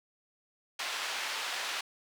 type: band-pass noise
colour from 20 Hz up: white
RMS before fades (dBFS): -36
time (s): 0.79-1.81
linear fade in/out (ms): 5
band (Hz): 750 to 3700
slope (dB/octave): 12
effects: none